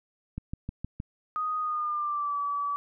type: click train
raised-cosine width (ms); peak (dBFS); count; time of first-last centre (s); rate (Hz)
5; -21; 5; 0.38-1.001; 6.44
type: tone with pitch glide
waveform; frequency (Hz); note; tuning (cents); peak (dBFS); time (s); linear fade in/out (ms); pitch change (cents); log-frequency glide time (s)
sine; 1244.5 to 1147.8; D#6 to D6; 0 to -40; -27; 1.36-2.76; 0; -140; 1.6-2.38
effects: none

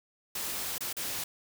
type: noise with dropouts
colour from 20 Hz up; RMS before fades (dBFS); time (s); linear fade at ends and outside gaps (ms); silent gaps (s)
white; -35; 0.35-1.24; 5; 0.782-0.806 / 0.929-0.967
effects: none

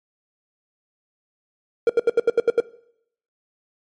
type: tone bursts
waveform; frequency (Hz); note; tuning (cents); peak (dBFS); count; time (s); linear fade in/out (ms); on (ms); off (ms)
triangle; 466.2; A#4; 0; -10; 8; 1.87-2.602; 2; 25; 76
effects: noise-tail reverb RT60 0.7 s tail -20 dB re dry + MP3 48 kbps

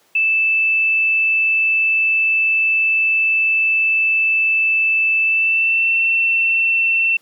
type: tone with pitch glide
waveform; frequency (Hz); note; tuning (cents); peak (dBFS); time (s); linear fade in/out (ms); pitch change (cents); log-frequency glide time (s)
sine; 2637 to 2689; E7 to E7; 0 to +34; -13; 0.15-7.17; 5; +34; 5.23-5.95
effects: pink hiss -56 dBFS RMS until 7.21 s + high-pass 300 Hz 12 dB/octave

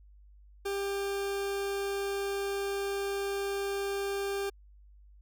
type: tone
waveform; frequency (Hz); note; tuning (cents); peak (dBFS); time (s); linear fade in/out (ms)
40% pulse; 397.2; G4; +23; -30; 0.65-4.5; 10
effects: added 50 Hz sine -53 dBFS peak until 5.21 s

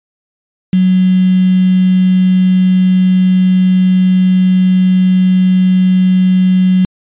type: tone with quantisation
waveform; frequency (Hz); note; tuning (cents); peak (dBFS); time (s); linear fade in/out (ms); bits
sine; 185; F#3; 0; -6; 0.73-6.85; 2; 4
effects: resampled to 8000 Hz

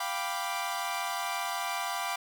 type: chord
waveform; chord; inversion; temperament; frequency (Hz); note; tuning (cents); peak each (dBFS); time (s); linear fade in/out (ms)
sawtooth; G dominant seventh; third; equal; 698.5 / 784 / 987.8 / 1174.7; F5 / G5 / B5 / D6; 0 / 0 / 0 / 0; -33; 0-2.16; 5
effects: none

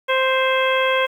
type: harmonic tone with a mistuned harmonic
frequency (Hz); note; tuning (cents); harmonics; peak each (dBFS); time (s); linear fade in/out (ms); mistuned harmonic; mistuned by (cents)
523.3; C5; 0; 1 / 2 / 3 / 4 / 5 / 6; -19 / -22 / -24 / -25 / -26 / -27; 0.08-1.07; 20; 6; +59
effects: 8-bit

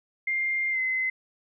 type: tone with pitch glide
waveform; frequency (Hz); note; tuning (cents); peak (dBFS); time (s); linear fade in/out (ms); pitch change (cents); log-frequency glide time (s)
sine; 2108 to 2050; C7 to C7; +12 to -36; -24; 0.27-1.1; 5; -48; 0.71-0.79
effects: none

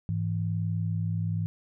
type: tone pair together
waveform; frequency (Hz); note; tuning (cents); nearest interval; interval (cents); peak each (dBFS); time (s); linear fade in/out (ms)
sine; 103.83 / 164.59; G#2 / E3; 0 / -2; minor sixth; 798; -28 / -30; 0.09-1.46; 0
effects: none

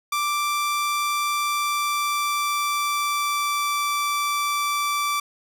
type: tone with pitch glide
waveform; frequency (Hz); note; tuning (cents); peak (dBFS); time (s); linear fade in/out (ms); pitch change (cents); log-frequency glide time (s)
sawtooth; 1174.7 to 1165.2; D6 to D6; 0 to -14; -18; 0.12-5.2; 5; -14; 1.34-3.83
effects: none

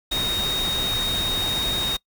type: tone in noise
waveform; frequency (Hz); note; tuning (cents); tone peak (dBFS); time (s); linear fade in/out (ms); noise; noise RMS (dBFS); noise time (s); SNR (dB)
sine; 3729; A#7; 0; -22; 0.11-1.97; 10; pink; -29; 0.11-1.97; +4
effects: noise-tail reverb RT60 0.1 s tail -24 dB re dry

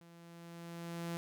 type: tone with level ramp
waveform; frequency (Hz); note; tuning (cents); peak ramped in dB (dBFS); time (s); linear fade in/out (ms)
sawtooth; 169.5; E3; +49; -53 to -33; 0.01-1.17; 0
effects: none

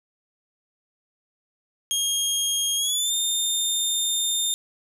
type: tone with pitch glide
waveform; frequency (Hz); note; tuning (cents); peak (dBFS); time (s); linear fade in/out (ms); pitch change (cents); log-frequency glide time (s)
20% pulse; 3250 to 3627; G#7 to A#7; -38 to -48; -16; 1.91-4.54; 0; +190; 2.76-3.14
effects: none

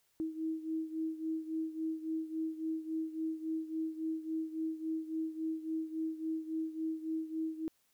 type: beating tone pair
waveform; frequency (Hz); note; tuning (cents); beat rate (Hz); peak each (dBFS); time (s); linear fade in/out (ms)
sine; 318.6 / 322.2; D#4 / E4; +41 / -39; 3.6; -36 / -40; 0.2-7.68; 0
effects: white hiss -74 dBFS RMS until 7.93 s

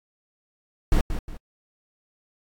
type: noise with echo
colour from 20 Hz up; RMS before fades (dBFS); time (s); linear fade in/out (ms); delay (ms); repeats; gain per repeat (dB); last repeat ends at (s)
brown; -17; 0.92-1.01; 2; 180; 2; -9; 1.37
effects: AAC 64 kbps

